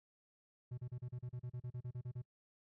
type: tone bursts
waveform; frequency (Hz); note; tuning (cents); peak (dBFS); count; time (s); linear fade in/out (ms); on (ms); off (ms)
triangle; 123.47; B2; 0; -39; 15; 0.71-2.22; 10; 68; 35
effects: noise-tail reverb RT60 0.1 s tail -25 dB re dry